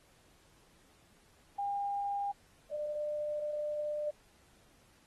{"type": "tone pair in turn", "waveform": "sine", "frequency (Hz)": [805, 597.2], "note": ["G5", "D5"], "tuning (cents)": [46, 29], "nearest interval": "perfect fourth", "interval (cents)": 517, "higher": "first", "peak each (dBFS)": [-32, -33], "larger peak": "first", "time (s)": [[1.58, 2.32], [2.71, 4.11]], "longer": "second", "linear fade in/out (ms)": 10, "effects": ["pink hiss -66 dBFS RMS until 5.06 s", "AAC 32 kbps"]}